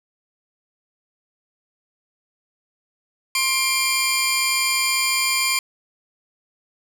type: tone pair together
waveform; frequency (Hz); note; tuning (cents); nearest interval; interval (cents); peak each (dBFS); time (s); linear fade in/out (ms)
15% pulse; 1058.8 / 2377; C6 / D7; +20 / +20; octave + major second; 1400; -17 / -13; 3.35-5.59; 2
effects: none